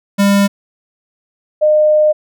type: tone pair in turn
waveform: square / sine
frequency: 200 / 609.6 Hz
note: G3 / D#5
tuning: +35 / -36 cents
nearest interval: octave + perfect fifth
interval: 1929 cents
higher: second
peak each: -9 / -7 dBFS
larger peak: second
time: 0.18-0.48 / 1.61-2.13 s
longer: second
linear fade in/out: 20 ms
effects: none